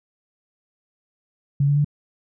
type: tone with pitch steps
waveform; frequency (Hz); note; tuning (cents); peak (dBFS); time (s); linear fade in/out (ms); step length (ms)
sine; 140.9 / 143.61 / 146.38; C#3 / D3 / D3; +29 / -38 / -5; -15; 1.6-1.846; 5; 82
effects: none